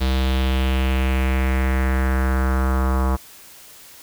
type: tone with low-pass filter sweep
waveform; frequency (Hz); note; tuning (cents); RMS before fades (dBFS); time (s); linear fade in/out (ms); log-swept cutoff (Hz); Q
square; 65.41; C2; 0; -19; 0-3.17; 20; 4000 to 1100; 2.9
effects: white hiss -44 dBFS RMS until 4.02 s